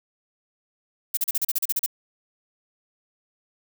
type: noise bursts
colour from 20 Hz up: violet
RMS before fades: -23 dBFS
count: 11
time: 1.14-1.862 s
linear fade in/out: 5 ms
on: 32 ms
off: 37 ms
effects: none